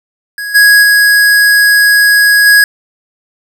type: tone with level steps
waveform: square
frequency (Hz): 1661.2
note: G#6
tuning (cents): 0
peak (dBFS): -18 / -3 / -5 / -3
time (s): 0.38-2.64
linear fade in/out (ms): 2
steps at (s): 0.54 / 0.82 / 2.45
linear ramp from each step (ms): 20
effects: none